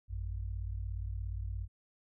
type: tone pair together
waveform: sine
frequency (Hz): 55.4 / 92.5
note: A1 / F#2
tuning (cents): +13 / 0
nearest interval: major sixth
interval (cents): 887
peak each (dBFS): -37 / -39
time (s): 0.08-1.68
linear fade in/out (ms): 50
effects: none